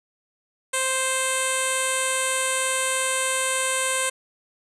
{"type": "tone with low-pass filter", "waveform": "10% pulse", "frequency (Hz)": 523.3, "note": "C5", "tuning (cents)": 0, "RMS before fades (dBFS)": -24, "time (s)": [0.73, 4.1], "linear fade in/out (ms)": 10, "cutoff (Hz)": 9300, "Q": 6.4, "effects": []}